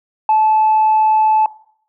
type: tone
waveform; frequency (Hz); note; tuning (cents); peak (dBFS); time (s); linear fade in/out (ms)
sine; 868; A5; -24; -8; 0.29-1.46; 2
effects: noise-tail reverb RT60 0.6 s tail -19 dB re dry + tanh soft clip ceiling -6 dBFS